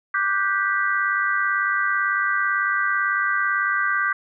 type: chord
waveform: sine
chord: G major seventh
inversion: second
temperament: just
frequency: 1176 / 1470 / 1568 / 1960 Hz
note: D6 / F#6 / G6 / B6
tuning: +2 / -12 / 0 / -14 cents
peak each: -24 / -28 / -22 / -27 dBFS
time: 0.14-4.13 s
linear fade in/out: 5 ms
effects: none